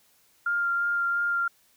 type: tone with vibrato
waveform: sine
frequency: 1396.9 Hz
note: F6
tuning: in tune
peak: -23 dBFS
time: 0.46-1.48 s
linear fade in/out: 5 ms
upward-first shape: sine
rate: 2.9 Hz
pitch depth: 12 cents each way
effects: white hiss -63 dBFS RMS until 1.76 s